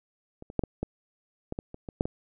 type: clicks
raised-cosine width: 2 ms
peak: -29 / -28 / -11 / -16 / -16 / -19 / -19 / -27 / -24 / -10 / -18 dBFS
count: 11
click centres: 0.424 / 0.501 / 0.593 / 0.637 / 0.83 / 1.524 / 1.589 / 1.744 / 1.888 / 2.009 / 2.055 s
effects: none